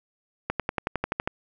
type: accelerating click train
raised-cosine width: 0.5 ms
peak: -10 dBFS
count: 10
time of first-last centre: 0.5-1.275 s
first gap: 97 ms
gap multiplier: 0.97
effects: none